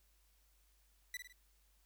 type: tone with echo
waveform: sawtooth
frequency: 1975.5 Hz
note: B6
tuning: in tune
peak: -37 dBFS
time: 1.14-1.17 s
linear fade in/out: 2 ms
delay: 52 ms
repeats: 3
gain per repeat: -6 dB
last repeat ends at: 1.326 s
effects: added 50 Hz sine -70 dBFS peak until 1.85 s + white hiss -75 dBFS RMS until 1.85 s